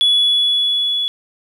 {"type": "tone with level ramp", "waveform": "sine", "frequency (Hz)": 3401, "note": "G#7", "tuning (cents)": 40, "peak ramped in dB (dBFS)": [-8, -16], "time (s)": [0.01, 1.08], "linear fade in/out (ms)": 0, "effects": ["tanh soft clip ceiling -8 dBFS", "8-bit"]}